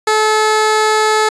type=tone; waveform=15% pulse; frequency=431.9 Hz; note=A4; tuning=32 cents flat; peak=-4 dBFS; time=0.07-1.29 s; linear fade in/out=5 ms; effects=resampled to 22050 Hz